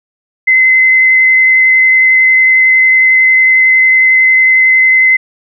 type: tone with vibrato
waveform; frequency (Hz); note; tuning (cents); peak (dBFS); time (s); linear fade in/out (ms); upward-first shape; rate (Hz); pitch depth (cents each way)
sine; 2051; C7; -35; -4; 0.47-5.17; 10; triangle; 11; 11
effects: none